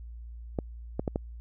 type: clicks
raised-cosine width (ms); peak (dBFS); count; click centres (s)
2; -15; 4; 0.588 / 0.995 / 1.078 / 1.159
effects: added 58 Hz sine -40 dBFS peak until 1.4 s